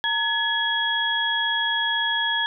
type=tone cluster; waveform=sine; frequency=917 / 1699 / 3318 Hz; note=A#5 / G#6 / G#7; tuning=-29 / +39 / -2 cents; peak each=-28 / -24 / -24 dBFS; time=0.04-2.46 s; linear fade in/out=0 ms; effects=none